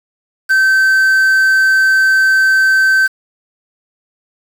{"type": "tone with quantisation", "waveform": "triangle", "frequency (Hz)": 1545, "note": "G6", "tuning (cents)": -26, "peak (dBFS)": -6, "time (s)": [0.49, 3.08], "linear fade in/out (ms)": 20, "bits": 5, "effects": []}